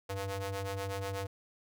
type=ring-modulated tone; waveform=sawtooth; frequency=197.4 Hz; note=G3; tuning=12 cents sharp; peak=-28 dBFS; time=0.09-1.27 s; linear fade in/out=10 ms; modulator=292 Hz; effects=none